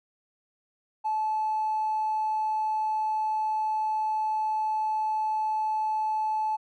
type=tone with tanh clipping; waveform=triangle; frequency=866 Hz; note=A5; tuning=28 cents flat; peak=-24 dBFS; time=1.04-6.57 s; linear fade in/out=20 ms; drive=1 dB; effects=none